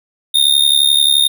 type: tone with amplitude modulation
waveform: square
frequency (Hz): 3668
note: A#7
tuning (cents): -29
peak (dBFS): -6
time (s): 0.34-1.28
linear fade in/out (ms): 10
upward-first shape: sine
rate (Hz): 71.5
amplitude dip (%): 85
effects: none